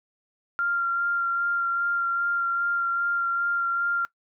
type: tone with vibrato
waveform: sine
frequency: 1387 Hz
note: F6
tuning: 12 cents flat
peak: -22 dBFS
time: 0.59-4.05 s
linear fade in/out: 0 ms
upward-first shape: sine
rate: 2.5 Hz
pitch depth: 13 cents each way
effects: noise-tail reverb RT60 0.1 s tail -21 dB re dry